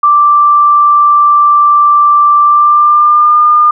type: tone with pitch glide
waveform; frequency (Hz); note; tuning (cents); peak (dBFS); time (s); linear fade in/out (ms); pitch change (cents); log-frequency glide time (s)
sine; 1174.7 to 1209.1; D6 to D#6; 0 to -50; -3; 0.03-3.71; 5; +50; 2.42-3.39
effects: none